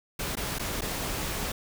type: noise with dropouts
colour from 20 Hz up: pink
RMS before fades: -32 dBFS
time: 0.19-1.52 s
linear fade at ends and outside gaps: 5 ms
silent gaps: 0.355-0.369 / 0.586-0.594 / 0.81-0.818 s
effects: none